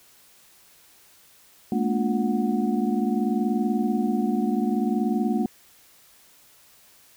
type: tone cluster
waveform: sine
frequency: 212.8 / 233.4 / 288.9 / 353.5 / 738 Hz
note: G#3 / A#3 / D4 / F4 / F#5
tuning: +42 / +2 / -28 / +21 / -5 cents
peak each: -25 / -25 / -29 / -30 / -33 dBFS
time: 1.72-5.46 s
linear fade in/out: 2 ms
effects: white hiss -55 dBFS RMS until 7.16 s